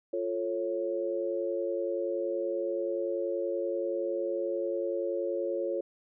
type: chord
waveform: sine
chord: F augmented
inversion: none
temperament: equal with one note detuned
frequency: 349.2 / 440 / 550.2 Hz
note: F4 / A4 / C#5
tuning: 0 / 0 / -13 cents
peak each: -33 / -35 / -32 dBFS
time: 0.13-5.81 s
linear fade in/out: 5 ms
effects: none